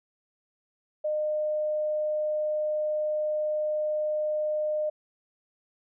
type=tone; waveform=sine; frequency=609 Hz; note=D#5; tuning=37 cents flat; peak=-25 dBFS; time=1.04-4.9 s; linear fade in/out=10 ms; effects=none